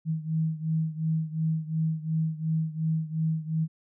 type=beating tone pair; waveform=sine; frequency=158.6 / 161.4 Hz; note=D#3 / E3; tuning=+33 / -36 cents; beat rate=2.8 Hz; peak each=-27 / -30 dBFS; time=0.05-3.68 s; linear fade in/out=50 ms; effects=none